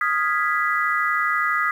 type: chord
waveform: sine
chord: F half-diminished seventh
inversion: third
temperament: equal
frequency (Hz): 1244.5 / 1396.9 / 1661.2 / 1975.5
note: Eb6 / F6 / Ab6 / Cb7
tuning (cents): 0 / 0 / 0 / 0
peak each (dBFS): -22 / -27 / -26 / -24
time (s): 0.01-1.71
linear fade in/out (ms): 2
effects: 8-bit